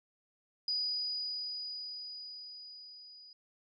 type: tone with level ramp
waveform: sine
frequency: 4931 Hz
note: D#8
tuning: 16 cents flat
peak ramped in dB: -30 to -52 dBFS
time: 0.68-3.33 s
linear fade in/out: 2 ms
effects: none